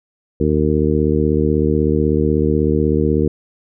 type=harmonic tone; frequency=76.2 Hz; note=D#2; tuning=36 cents flat; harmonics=1 / 2 / 3 / 4 / 5 / 6; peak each=-20 / -20 / -20 / -20 / -20 / -20 dBFS; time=0.4-3.28 s; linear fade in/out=5 ms; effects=none